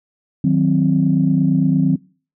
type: chord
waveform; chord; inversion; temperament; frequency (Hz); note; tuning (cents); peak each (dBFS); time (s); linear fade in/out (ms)
sine; C diminished; first; equal with one note detuned; 156.28 / 185 / 261.6; Eb3 / Gb3 / C4; +8 / 0 / 0; -16; 0.44-1.96; 5
effects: noise-tail reverb RT60 0.4 s tail -23 dB re dry + tanh soft clip ceiling -3 dBFS